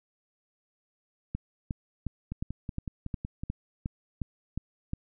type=two click trains; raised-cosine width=5 ms; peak=-19 / -22 dBFS; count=11 / 7; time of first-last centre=1.35-4.934 / 2.32-3.435 s; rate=2.79 / 5.38 Hz; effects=none